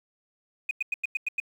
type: tone bursts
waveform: sine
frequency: 2489 Hz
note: D#7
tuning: in tune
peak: -23 dBFS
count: 7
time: 0.69-1.401 s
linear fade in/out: 5 ms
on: 21 ms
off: 94 ms
effects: tanh soft clip ceiling -21 dBFS + 9-bit